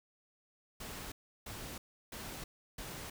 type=noise bursts; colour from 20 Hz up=pink; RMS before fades=-45 dBFS; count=4; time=0.8-3.1 s; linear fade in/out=5 ms; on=320 ms; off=340 ms; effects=none